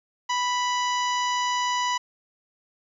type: harmonic tone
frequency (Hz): 987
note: B5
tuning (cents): -1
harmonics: 1 / 2 / 3 / 4 / 5 / 6 / 7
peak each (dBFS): -24 / -31 / -32 / -38 / -39 / -37 / -40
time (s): 0.29-1.98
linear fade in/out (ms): 10
effects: 10-bit